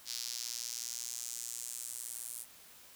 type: tone with high-pass filter sweep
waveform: square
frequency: 59.7 Hz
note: A#1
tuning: 42 cents sharp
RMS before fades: -42 dBFS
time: 0.05-2.46 s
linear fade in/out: 50 ms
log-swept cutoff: 4800 to 9600 Hz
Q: 2.4
effects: white hiss -57 dBFS RMS until 2.95 s